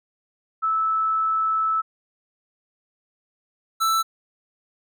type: tone pair in turn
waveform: sine / square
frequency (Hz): 1309 / 1323.4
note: E6 / E6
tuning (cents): -13 / +6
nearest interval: unison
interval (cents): 19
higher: second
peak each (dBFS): -19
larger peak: neither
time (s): 0.62-1.82 / 3.8-4.03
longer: first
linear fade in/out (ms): 20
effects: none